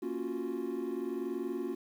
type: chord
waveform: triangle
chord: Gb major seventh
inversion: first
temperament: equal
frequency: 233.1 / 277.2 / 349.2 / 370 Hz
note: Bb3 / Db4 / F4 / Gb4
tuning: 0 / 0 / 0 / 0 cents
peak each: -39 / -37 / -35 / -36 dBFS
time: 0.02-1.75 s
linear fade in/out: 10 ms
effects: tanh soft clip ceiling -24 dBFS + 10-bit